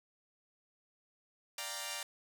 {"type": "chord", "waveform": "5% pulse", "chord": "G minor seventh", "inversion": "second", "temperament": "equal", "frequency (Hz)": [587.3, 698.5, 784, 932.3], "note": ["D5", "F5", "G5", "Bb5"], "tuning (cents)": [0, 0, 0, 0], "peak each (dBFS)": [-33, -35, -35, -31], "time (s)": [1.58, 2.03], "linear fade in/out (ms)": 2, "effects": []}